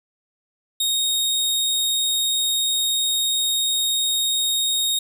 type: tone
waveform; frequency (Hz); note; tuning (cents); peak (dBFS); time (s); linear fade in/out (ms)
sawtooth; 3729; A#7; 0; -16; 0.8-4.99; 5
effects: none